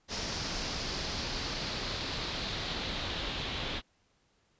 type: noise with low-pass filter sweep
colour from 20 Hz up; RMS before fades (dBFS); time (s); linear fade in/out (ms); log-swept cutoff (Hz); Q
pink; -36; 0.08-3.82; 50; 5400 to 3500; 3
effects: pink hiss -71 dBFS RMS until 4.59 s + resampled to 16000 Hz